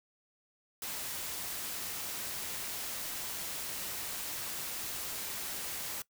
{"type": "noise", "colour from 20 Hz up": "white", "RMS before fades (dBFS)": -39, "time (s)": [0.82, 6.02], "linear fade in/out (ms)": 2, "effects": ["noise-tail reverb RT60 0.1 s tail -20 dB re dry"]}